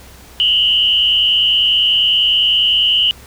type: tone with frequency modulation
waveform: sine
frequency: 2965 Hz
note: F#7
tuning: 3 cents sharp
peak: -10 dBFS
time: 0.4-3.11 s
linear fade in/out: 0 ms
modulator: 100 Hz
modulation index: 1.3
effects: added 64 Hz sine -40 dBFS peak until 3.26 s + pink hiss -41 dBFS RMS until 3.26 s